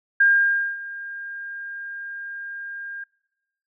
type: tone with ADSR envelope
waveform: sine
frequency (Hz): 1608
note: G6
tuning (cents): +44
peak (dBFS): -12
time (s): 0.2-3.04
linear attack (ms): 7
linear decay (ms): 560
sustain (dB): -19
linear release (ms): 6
effects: noise-tail reverb RT60 1.0 s tail -25 dB re dry